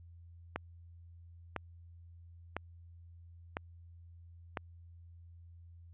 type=click train; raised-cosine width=0.5 ms; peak=-20 dBFS; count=5; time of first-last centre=0.56-4.572 s; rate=0.997 Hz; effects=added 85 Hz sine -52 dBFS peak until 5.93 s + resampled to 8000 Hz